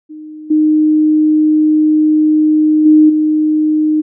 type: tone with level steps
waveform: sine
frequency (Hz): 307.7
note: D#4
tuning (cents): -19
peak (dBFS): -27 / -7 / -3 / -9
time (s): 0.09-4.02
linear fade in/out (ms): 20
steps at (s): 0.5 / 2.85 / 3.09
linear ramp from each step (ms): 10
effects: none